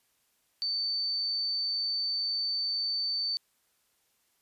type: tone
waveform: sine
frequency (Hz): 4551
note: C#8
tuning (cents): +45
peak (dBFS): -28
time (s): 0.62-3.37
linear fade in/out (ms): 0
effects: white hiss -72 dBFS RMS until 4.41 s + resampled to 32000 Hz